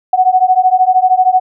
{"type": "beating tone pair", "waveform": "sine", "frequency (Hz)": [736, 749], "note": ["F#5", "F#5"], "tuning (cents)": [-9, 21], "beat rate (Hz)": 13, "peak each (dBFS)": -10, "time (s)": [0.13, 1.4], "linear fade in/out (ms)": 5, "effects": []}